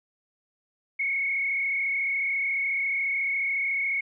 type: tone with frequency modulation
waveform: sine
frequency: 2201 Hz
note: C#7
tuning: 13 cents flat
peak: -24 dBFS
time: 0.99-4.01 s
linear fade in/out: 10 ms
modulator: 34.1 Hz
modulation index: 1.4
effects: none